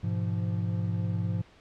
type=chord; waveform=triangle; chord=F diminished; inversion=first; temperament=equal with one note detuned; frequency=103.83 / 123.47 / 171.91 Hz; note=Ab2 / Cb3 / F3; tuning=0 / 0 / -27 cents; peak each=-27 / -33 / -30 dBFS; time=0.03-1.42 s; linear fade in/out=10 ms; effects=pink hiss -57 dBFS RMS until 1.6 s + low-pass 4000 Hz 12 dB/octave